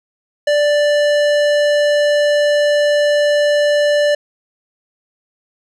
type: tone with tanh clipping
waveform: sine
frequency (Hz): 587.3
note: D5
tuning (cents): 0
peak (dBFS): -13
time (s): 0.47-4.15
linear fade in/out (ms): 5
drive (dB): 18
effects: none